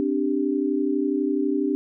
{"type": "chord", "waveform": "sine", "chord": "C suspended second", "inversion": "none", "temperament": "equal", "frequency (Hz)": [261.6, 293.7, 392], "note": ["C4", "D4", "G4"], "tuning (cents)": [0, 0, 0], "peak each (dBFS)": [-26, -23, -26], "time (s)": [0, 1.75], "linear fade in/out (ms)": 0, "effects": []}